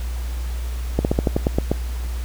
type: slowing click train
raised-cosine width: 2 ms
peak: -4 dBFS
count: 9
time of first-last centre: 0.99-1.716 s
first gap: 59 ms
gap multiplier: 1.12
effects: added 60 Hz sine -23 dBFS peak until 2.24 s + pink hiss -40 dBFS RMS until 2.24 s